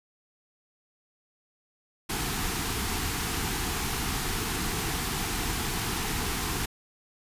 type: band-stop noise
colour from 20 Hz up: pink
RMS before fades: -30 dBFS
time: 2.09-6.66 s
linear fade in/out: 10 ms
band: 470 to 700 Hz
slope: 96 dB/octave
effects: resampled to 32000 Hz